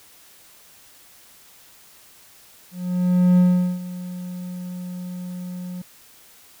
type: tone with ADSR envelope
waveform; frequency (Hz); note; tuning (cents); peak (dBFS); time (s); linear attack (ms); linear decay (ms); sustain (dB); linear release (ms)
triangle; 180; F#3; -47; -9; 2.71-5.82; 670; 410; -18; 6
effects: white hiss -50 dBFS RMS until 6.6 s